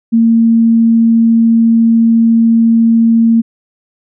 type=tone; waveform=sine; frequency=228.5 Hz; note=A#3; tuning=34 cents flat; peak=-5 dBFS; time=0.12-3.42 s; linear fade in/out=20 ms; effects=none